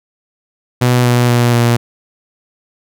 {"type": "tone with pitch steps", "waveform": "sawtooth", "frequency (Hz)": [123.47, 121.91, 120.37, 118.85], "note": ["B2", "B2", "B2", "A#2"], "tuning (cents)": [0, -22, -44, 34], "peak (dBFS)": -5, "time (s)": [0.81, 1.77], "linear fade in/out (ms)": 10, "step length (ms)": 240, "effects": []}